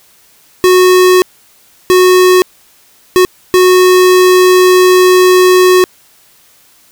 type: tone bursts at uneven times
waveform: square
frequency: 366.9 Hz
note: F#4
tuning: 15 cents flat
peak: -4 dBFS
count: 4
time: 0.64-1.22 / 1.9-2.42 / 3.16-3.25 / 3.54-5.84 s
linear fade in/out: 0 ms
effects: white hiss -46 dBFS RMS until 6.91 s